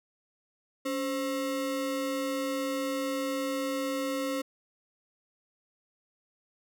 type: ring-modulated tone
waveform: square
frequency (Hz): 402.4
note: G4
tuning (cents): +45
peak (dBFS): -27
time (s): 0.85-4.42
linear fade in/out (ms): 10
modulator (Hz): 122
effects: none